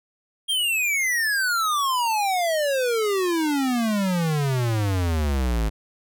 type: exponential sweep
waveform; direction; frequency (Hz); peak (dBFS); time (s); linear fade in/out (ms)
square; down; 3250 to 51.91; -21; 0.48-5.7; 20
effects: none